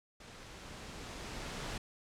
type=noise with level ramp; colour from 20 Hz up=pink; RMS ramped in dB=-52 to -40 dBFS; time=0.2-1.78 s; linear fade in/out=5 ms; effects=low-pass 7000 Hz 12 dB/octave